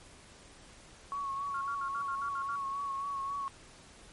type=tone with vibrato; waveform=sine; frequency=1108.7 Hz; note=C#6; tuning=in tune; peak=-33 dBFS; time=1.12-3.48 s; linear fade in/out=0 ms; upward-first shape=sine; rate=3.7 Hz; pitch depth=32 cents each way
type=tone bursts; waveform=sine; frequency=1388 Hz; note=F6; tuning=11 cents flat; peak=-37 dBFS; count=8; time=1.54-2.559 s; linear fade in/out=5 ms; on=74 ms; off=61 ms
effects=pink hiss -55 dBFS RMS until 4.12 s + MP3 48 kbps